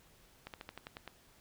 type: slowing click train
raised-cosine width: 0.3 ms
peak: -28 dBFS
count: 8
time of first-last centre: 0.47-1.077 s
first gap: 68 ms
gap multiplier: 1.08
effects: pink hiss -64 dBFS RMS until 1.4 s